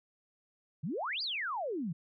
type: exponential two-way sweep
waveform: sine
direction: up then down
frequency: 131.3 to 4995 to 149.9 Hz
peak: -33 dBFS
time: 0.83-1.93 s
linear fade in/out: 10 ms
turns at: 1.22 s
effects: none